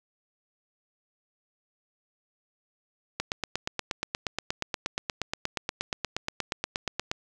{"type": "click train", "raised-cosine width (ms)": 0.2, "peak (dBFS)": -11, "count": 34, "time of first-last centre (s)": [3.2, 7.115], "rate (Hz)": 8.43, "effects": []}